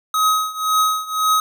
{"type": "tone with tremolo", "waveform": "square", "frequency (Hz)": 1267, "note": "D#6", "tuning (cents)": 31, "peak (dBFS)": -13, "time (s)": [0.14, 1.4], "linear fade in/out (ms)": 2, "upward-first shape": "triangle", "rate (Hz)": 1.9, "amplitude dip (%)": 90, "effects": []}